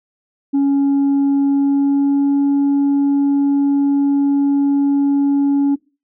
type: tone with pitch glide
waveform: sine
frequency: 278.7 to 281.1 Hz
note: C#4 to C#4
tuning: +9 to +24 cents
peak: -9 dBFS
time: 0.53-5.76 s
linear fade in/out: 20 ms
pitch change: +15 cents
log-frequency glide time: 1.47-2.42 s
effects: noise-tail reverb RT60 0.3 s tail -21 dB re dry + tanh soft clip ceiling -11 dBFS